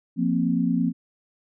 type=chord; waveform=sine; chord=F suspended fourth; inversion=none; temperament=just; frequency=174.61 / 232.8 / 261.9 Hz; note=F3 / Bb3 / C4; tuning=0 / -2 / +2 cents; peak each=-24 dBFS; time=0.16-0.93 s; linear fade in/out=50 ms; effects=none